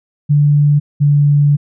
sine tone pair in turn, 146.2 / 144.94 Hz, D3 / D3, -7 / -22 cents, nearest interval unison, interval 15 cents, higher first, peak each -7 dBFS, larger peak neither, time 0.29-0.8 / 1-1.57 s, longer second, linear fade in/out 20 ms, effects none

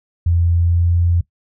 sine tone with pitch glide, 85.3 to 86.24 Hz, F2 to F2, -40 to -21 cents, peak -12 dBFS, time 0.26-1.21 s, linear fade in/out 5 ms, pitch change +19 cents, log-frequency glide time 0.53-0.95 s, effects noise-tail reverb RT60 0.1 s tail -18 dB re dry

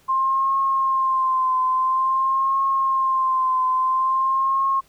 sine tone with vibrato, 1055 Hz, C6, 14 cents sharp, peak -17 dBFS, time 0.08-4.81 s, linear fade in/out 20 ms, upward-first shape triangle, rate 0.49 Hz, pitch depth 46 cents each way, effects pink hiss -57 dBFS RMS until 4.88 s

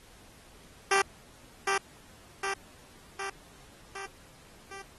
10% pulse tone with echo, 392 Hz, G4, in tune, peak -14 dBFS, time 0.91-1.02 s, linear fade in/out 5 ms, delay 760 ms, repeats 5, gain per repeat -4 dB, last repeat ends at 4.82 s, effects pink hiss -56 dBFS RMS until 4.98 s + AAC 32 kbps

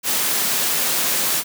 white high-pass noise, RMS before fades -20 dBFS, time 0.03-1.44 s, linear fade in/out 50 ms, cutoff 130 Hz, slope 48 dB/octave, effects none

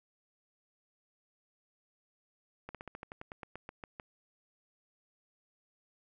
slowing click train, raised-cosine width 0.5 ms, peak -28 dBFS, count 14, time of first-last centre 2.69-3.998 s, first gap 57 ms, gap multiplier 1.09, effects none

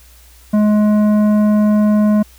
triangle tone with tanh clipping, 210.6 Hz, G#3, 24 cents sharp, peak -11 dBFS, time 0.53-2.23 s, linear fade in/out 10 ms, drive 15 dB, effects added 60 Hz sine -43 dBFS peak until 2.38 s + white hiss -47 dBFS RMS until 2.38 s

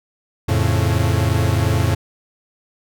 45% pulse chord, F augmented, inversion none, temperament equal, 87.31 / 110 / 138.59 Hz, F2 / A2 / C#3, 0 / 0 / 0 cents, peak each -19 / -18 / -22 dBFS, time 0.48-1.95 s, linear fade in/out 10 ms, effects none

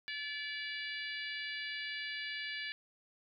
harmonic tone with a mistuned harmonic, 577 Hz, D5, 31 cents flat, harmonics 3 / 4 / 5 / 6 / 7 / 8, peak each -42 / -44 / -46 / -48 / -49 / -50 dBFS, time 0.08-2.72 s, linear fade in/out 0 ms, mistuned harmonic 8, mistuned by +25 cents, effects none

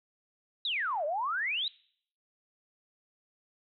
sine exponential two-way sweep, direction down then up, 4000 to 569 to 4000 Hz, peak -29 dBFS, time 0.65-1.68 s, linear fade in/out 2 ms, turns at 1.05 s, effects noise-tail reverb RT60 0.6 s tail -23 dB re dry

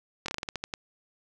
slowing click train, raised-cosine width 0.2 ms, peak -15 dBFS, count 10, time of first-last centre 0.26-0.738 s, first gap 23 ms, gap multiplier 1.2, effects none

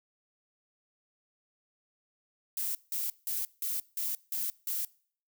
violet noise bursts, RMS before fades -33 dBFS, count 7, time 2.57-4.85 s, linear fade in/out 2 ms, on 180 ms, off 170 ms, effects noise-tail reverb RT60 0.5 s tail -23 dB re dry

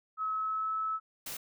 sine tone with pitch glide, 1286 to 1301.7 Hz, E6 to E6, -43 to -22 cents, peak -30 dBFS, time 0.17-1 s, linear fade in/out 50 ms, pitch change +21 cents, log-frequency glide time 0.28-0.74 s
white noise, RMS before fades -40 dBFS, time 1.26-1.37 s, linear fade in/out 5 ms
effects none

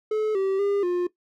triangle tone with pitch steps, 430.7 / 386.3 / 402.5 / 354.8 Hz, A4 / G4 / G4 / F4, -37 / -25 / +46 / +27 cents, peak -19 dBFS, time 0.11-1.07 s, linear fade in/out 5 ms, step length 240 ms, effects noise-tail reverb RT60 0.1 s tail -17 dB re dry

